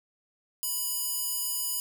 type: tone with high-pass filter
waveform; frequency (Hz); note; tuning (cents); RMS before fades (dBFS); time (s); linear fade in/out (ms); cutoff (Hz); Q
square; 987.8; B5; 0; -31; 0.63-1.8; 0; 8400; 0.62
effects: none